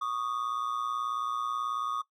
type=ring-modulated tone; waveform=triangle; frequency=1174.7 Hz; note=D6; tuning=in tune; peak=-25 dBFS; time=0.01-2.02 s; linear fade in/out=10 ms; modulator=59.2 Hz; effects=noise-tail reverb RT60 0.1 s tail -17 dB re dry